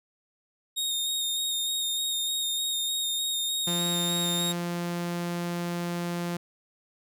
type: tone with vibrato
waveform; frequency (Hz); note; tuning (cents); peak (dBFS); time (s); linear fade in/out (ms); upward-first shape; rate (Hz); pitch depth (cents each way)
sawtooth; 3706; A#7; -11; -24; 0.76-4.53; 20; square; 3.3; 17
type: tone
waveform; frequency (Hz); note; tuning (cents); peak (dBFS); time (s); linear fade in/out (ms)
sawtooth; 173.4; F3; -12; -25; 3.67-6.37; 5
effects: none